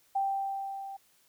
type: tone with level ramp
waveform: sine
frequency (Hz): 784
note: G5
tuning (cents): 0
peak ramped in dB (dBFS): -25 to -39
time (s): 0.15-0.97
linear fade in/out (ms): 10
effects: white hiss -66 dBFS RMS until 1.28 s